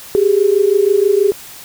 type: tone pair together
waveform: sine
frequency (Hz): 389.1 / 415.3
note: G4 / G#4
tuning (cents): -13 / 0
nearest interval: minor second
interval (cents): 113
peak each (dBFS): -12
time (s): 0.15-1.32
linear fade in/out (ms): 0
effects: white hiss -35 dBFS RMS until 1.64 s